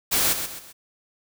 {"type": "noise with echo", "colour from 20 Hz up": "white", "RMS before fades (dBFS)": -21, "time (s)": [0.11, 0.34], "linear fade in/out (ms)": 20, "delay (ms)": 130, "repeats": 3, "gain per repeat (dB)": -8, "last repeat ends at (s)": 0.73, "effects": []}